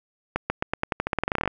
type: accelerating click train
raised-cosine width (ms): 0.5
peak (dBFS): -8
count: 19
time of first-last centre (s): 0.36-1.477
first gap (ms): 140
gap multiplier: 0.89
effects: none